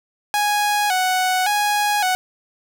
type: tone with vibrato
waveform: sawtooth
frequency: 784 Hz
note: G5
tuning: in tune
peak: -13 dBFS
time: 0.34-2.15 s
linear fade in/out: 0 ms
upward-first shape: square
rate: 0.89 Hz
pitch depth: 97 cents each way
effects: none